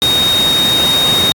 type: tone in noise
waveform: sine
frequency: 3729 Hz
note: A#7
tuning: in tune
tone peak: -10 dBFS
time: 0.02-1.32 s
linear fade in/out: 0 ms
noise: pink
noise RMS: -18 dBFS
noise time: 0.02-1.32 s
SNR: +5 dB
effects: high-pass 100 Hz 12 dB/octave + AAC 64 kbps